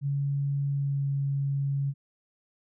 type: tone with pitch glide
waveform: sine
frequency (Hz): 140.6 to 139.23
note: C#3 to C#3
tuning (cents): +25 to +8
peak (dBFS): -25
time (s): 0.01-1.94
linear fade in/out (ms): 50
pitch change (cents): -17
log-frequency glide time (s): 0.69-1.08
effects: none